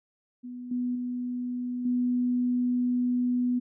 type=tone with level steps; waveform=sine; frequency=246.9 Hz; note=B3; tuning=in tune; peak=-36 / -26 / -29 / -23 dBFS; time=0.43-3.6 s; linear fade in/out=20 ms; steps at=0.71 / 0.95 / 1.85 s; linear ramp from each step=5 ms; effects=none